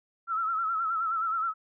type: tone with vibrato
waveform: sine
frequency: 1324 Hz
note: E6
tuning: 7 cents sharp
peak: -26 dBFS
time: 0.27-1.54 s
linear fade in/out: 50 ms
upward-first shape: sine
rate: 9.5 Hz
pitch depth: 69 cents each way
effects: none